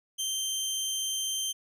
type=tone; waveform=20% pulse; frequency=3136 Hz; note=G7; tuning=in tune; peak=-24 dBFS; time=0.18-1.53 s; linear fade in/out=20 ms; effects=none